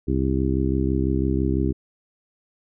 harmonic tone, 66 Hz, C2, 16 cents sharp, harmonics 1 / 2 / 3 / 4 / 5 / 6, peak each -24 / -26 / -29 / -26 / -26 / -29 dBFS, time 0.07-1.73 s, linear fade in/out 20 ms, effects none

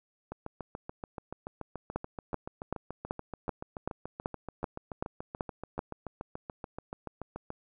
two click trains, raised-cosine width 1 ms, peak -24 / -17 dBFS, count 51 / 11, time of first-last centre 0.32-7.504 / 1.96-5.791 s, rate 6.96 / 2.61 Hz, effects none

